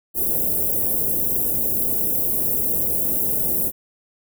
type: band-stop noise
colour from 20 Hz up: white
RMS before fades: -21 dBFS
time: 0.14-3.72 s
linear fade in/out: 50 ms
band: 550 to 12000 Hz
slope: 24 dB/octave
effects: none